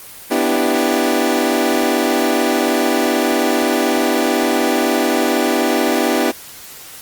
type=chord; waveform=25% pulse; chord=E minor seventh; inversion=second; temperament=equal; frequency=246.9 / 293.7 / 329.6 / 392 Hz; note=B3 / D4 / E4 / G4; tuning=0 / 0 / 0 / 0 cents; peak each=-16 dBFS; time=0.3-6.32 s; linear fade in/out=20 ms; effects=white hiss -36 dBFS RMS until 7.01 s + Opus 24 kbps